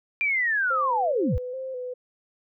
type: linear sweep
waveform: sine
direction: down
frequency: 2397 to 38.12 Hz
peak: -21 dBFS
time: 0.21-1.38 s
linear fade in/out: 0 ms
type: tone with vibrato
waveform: sine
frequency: 512 Hz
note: C5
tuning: 38 cents flat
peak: -30 dBFS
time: 0.7-1.94 s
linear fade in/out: 10 ms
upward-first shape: square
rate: 2.4 Hz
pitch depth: 41 cents each way
effects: none